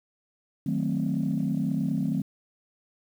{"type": "chord", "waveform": "sine", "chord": "D# diminished seventh", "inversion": "none", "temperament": "equal", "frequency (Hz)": [155.56, 185, 220, 261.6], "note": ["D#3", "F#3", "A3", "C4"], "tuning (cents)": [0, 0, 0, 0], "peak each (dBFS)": -29, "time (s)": [0.66, 2.22], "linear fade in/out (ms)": 5, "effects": ["tanh soft clip ceiling -17 dBFS", "9-bit"]}